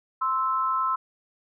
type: tone pair together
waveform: sine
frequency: 1042.9 / 1314 Hz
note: C6 / E6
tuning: -6 / -6 cents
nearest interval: major third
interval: 400 cents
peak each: -25 dBFS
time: 0.21-0.96 s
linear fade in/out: 10 ms
effects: none